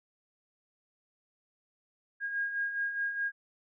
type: beating tone pair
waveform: sine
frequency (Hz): 1625 / 1629.8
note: G#6 / G#6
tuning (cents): -38 / -33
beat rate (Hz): 4.8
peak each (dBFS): -39 / -31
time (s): 2.2-3.32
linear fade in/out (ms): 50
effects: none